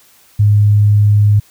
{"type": "tone", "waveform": "sine", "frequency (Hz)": 103.83, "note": "G#2", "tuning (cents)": 0, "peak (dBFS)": -6, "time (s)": [0.39, 1.4], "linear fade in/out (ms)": 10, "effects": ["white hiss -48 dBFS RMS until 1.5 s"]}